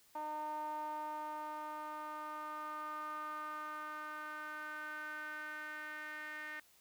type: tone with band-pass filter sweep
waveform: sawtooth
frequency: 304.6 Hz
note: D#4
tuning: 37 cents flat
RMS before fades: -44 dBFS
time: 0.15-6.6 s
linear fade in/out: 5 ms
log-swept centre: 870 to 1800 Hz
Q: 5.7
effects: white hiss -67 dBFS RMS until 6.8 s